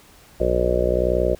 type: harmonic tone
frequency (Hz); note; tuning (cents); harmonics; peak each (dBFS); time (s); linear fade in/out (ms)
61.2; B1; -15; 1 / 2 / 3 / 4 / 5 / 6 / 7 / 8 / 9 / 10; -24 / -32 / -30 / -35 / -35 / -24 / -28 / -25 / -24 / -24; 0.4-1.35; 5
effects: pink hiss -50 dBFS RMS until 1.39 s